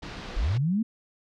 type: low-pass noise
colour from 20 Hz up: pink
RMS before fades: -39 dBFS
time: 0.02-0.58 s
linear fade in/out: 10 ms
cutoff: 4900 Hz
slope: 24 dB/octave
type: linear sweep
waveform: sine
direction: up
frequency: 30.87 to 233.1 Hz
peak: -22 dBFS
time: 0.36-0.83 s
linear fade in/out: 10 ms
effects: none